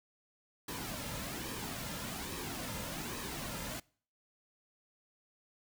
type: noise with flanger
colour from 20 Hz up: pink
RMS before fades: -41 dBFS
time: 0.68-3.8 s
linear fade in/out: 5 ms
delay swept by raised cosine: 1.4 to 2.7 ms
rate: 1.2 Hz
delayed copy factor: -0.55
effects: noise-tail reverb RT60 0.5 s tail -25 dB re dry